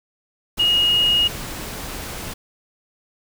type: tone in noise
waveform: sine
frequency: 2872 Hz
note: F7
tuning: 48 cents sharp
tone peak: -14 dBFS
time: 0.59-1.28 s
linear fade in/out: 10 ms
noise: pink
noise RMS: -31 dBFS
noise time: 0.57-2.34 s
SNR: +14 dB
effects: none